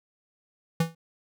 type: tone with exponential decay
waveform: square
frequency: 164.81 Hz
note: E3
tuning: in tune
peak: -19 dBFS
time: 0.8-0.95 s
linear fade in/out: 5 ms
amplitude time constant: 32 ms
effects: none